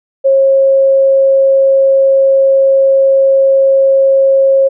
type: tone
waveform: sine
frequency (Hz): 541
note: C#5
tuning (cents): -42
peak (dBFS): -5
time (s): 0.24-4.69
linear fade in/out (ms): 20
effects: none